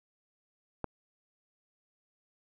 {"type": "click", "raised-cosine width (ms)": 1, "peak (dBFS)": -19, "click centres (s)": 0.843, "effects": []}